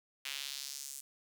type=tone with high-pass filter sweep; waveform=sawtooth; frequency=138.9 Hz; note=C#3; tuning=4 cents sharp; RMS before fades=-43 dBFS; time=0.25-1.01 s; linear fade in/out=5 ms; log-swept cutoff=2600 to 8200 Hz; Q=1.7; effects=none